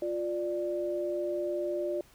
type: tone pair together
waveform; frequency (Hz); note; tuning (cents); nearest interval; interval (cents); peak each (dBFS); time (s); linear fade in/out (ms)
sine; 351.4 / 591; F4 / D5; +11 / +11; major sixth; 900; -32 / -32; 0.02-2.01; 2
effects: pink hiss -60 dBFS RMS until 2.14 s